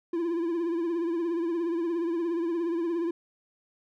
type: tone with vibrato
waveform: triangle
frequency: 337.9 Hz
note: E4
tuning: 43 cents sharp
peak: -24 dBFS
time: 0.13-3.11 s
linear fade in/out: 5 ms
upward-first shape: triangle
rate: 17 Hz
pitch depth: 80 cents each way
effects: none